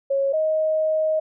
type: tone pair in turn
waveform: sine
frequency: 549 / 627.1 Hz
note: C#5 / D#5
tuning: -17 / +13 cents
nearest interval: major second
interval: 230 cents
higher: second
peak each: -18 dBFS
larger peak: neither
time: 0.1-0.33 / 0.33-1.2 s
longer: second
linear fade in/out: 10 ms
effects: none